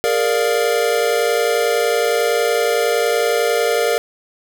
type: chord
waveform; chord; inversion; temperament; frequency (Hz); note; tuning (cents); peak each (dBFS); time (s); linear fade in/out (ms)
square; Bb dominant seventh; third; equal; 415.3 / 466.2 / 587.3 / 698.5; Ab4 / Bb4 / D5 / F5; 0 / 0 / 0 / 0; -24 / -18 / -22 / -24; 0.04-3.98; 0
effects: none